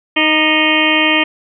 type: harmonic tone with a mistuned harmonic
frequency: 311.1 Hz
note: D#4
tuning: in tune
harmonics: 1 / 2 / 3 / 4 / 6 / 7 / 8 / 9 / 10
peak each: -17 / -21 / -22 / -23 / -18 / -18 / -17 / -19 / -19 dBFS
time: 0.16-1.24 s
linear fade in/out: 10 ms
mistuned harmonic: 4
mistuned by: -32 cents
effects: none